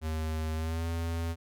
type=tone with pitch glide; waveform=square; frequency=79 to 83.26 Hz; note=D#2 to E2; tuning=+27 to +18 cents; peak=-31 dBFS; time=0.01-1.36 s; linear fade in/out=50 ms; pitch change=+91 cents; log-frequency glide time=0.54-0.87 s; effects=none